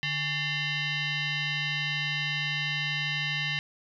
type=tone with frequency modulation; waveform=sine; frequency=147.9 Hz; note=D3; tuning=13 cents sharp; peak=-27 dBFS; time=0.03-3.59 s; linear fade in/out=0 ms; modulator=967 Hz; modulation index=3.6; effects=none